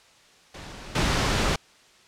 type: noise with level steps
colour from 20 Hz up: pink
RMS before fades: -40 / -23 dBFS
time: 0.54-1.56 s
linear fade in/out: 5 ms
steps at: 0.95 s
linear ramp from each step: 5 ms
effects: white hiss -55 dBFS RMS until 2.07 s + low-pass 6000 Hz 12 dB/octave